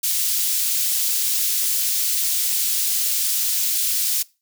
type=high-pass noise; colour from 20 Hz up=white; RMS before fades=-21 dBFS; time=0.03-4.23 s; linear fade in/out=10 ms; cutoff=3900 Hz; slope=12 dB/octave; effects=noise-tail reverb RT60 0.3 s tail -23 dB re dry